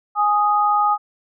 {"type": "tone pair together", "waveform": "sine", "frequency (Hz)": [830.6, 1244.5], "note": ["G#5", "D#6"], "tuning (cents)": [0, 0], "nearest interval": "perfect fifth", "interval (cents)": 700, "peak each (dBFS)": -17, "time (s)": [0.15, 0.98], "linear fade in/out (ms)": 50, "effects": []}